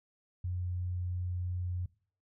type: tone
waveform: sine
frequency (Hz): 89.7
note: F2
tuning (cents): +47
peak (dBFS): -32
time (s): 0.44-1.86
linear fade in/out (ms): 5
effects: noise-tail reverb RT60 0.5 s tail -22 dB re dry